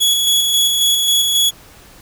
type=tone with tremolo; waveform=sawtooth; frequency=3369 Hz; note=G#7; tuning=24 cents sharp; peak=-8 dBFS; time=0-1.51 s; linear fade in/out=20 ms; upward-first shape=square; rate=3.7 Hz; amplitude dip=30%; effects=pink hiss -43 dBFS RMS until 2.01 s